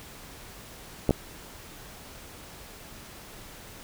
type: clicks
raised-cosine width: 2 ms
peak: -8 dBFS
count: 2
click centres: 1.093 / 1.108 s
effects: pink hiss -46 dBFS RMS until 3.83 s